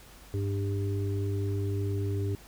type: harmonic tone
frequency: 99.6 Hz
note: G2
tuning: 28 cents sharp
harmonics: 1 / 3 / 4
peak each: -28 / -38 / -36 dBFS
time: 0.34-2.35 s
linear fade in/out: 0 ms
effects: added 49 Hz sine -53 dBFS peak until 2.47 s + pink hiss -53 dBFS RMS until 2.47 s